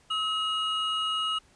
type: tone pair together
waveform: triangle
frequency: 1283 / 2880 Hz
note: E6 / F#7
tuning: -47 / -47 cents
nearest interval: octave + major second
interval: 1400 cents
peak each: -28 / -27 dBFS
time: 0.1-1.39 s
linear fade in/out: 10 ms
effects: pink hiss -61 dBFS RMS until 1.55 s + resampled to 22050 Hz